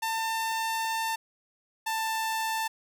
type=tone pair in turn; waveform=sawtooth; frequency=897 / 888.2 Hz; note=A5 / A5; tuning=+33 / +16 cents; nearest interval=unison; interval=17 cents; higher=first; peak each=-24 dBFS; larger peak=neither; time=0.02-1.16 / 1.86-2.68 s; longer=first; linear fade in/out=10 ms; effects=none